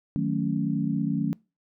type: chord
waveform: sine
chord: D# half-diminished seventh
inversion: none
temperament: equal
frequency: 155.56 / 185 / 220 / 277.2 Hz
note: D#3 / F#3 / A3 / C#4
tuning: 0 / 0 / 0 / 0 cents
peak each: -29 dBFS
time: 0.16-1.33 s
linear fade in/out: 0 ms
effects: noise-tail reverb RT60 0.3 s tail -26 dB re dry